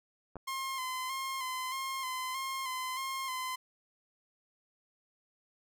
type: clicks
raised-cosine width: 1 ms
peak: -30 dBFS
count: 2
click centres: 0.357 / 0.367 s
type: tone with vibrato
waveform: sawtooth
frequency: 1046.5 Hz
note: C6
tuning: in tune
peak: -31 dBFS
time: 0.47-3.56 s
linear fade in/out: 10 ms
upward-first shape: square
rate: 1.6 Hz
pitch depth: 34 cents each way
effects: none